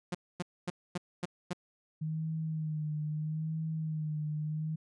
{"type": "tone bursts", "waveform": "sawtooth", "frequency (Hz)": 177.6, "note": "F3", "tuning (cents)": 29, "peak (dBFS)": -28, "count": 6, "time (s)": [0.12, 1.532], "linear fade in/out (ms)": 5, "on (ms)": 27, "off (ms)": 250}
{"type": "tone with vibrato", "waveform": "sine", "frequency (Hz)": 155.56, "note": "D#3", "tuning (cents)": 0, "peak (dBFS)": -32, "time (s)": [2.01, 4.76], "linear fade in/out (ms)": 10, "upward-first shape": "sine", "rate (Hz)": 0.77, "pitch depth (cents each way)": 45}
{"effects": ["resampled to 22050 Hz"]}